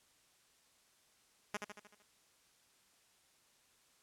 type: tone with echo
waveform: 5% pulse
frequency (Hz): 207.7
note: G#3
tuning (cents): 0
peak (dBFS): -25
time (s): 1.54-1.57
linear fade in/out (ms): 5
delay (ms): 76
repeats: 6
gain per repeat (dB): -5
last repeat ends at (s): 2.026
effects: white hiss -70 dBFS RMS until 4.02 s + low-pass 10000 Hz 12 dB/octave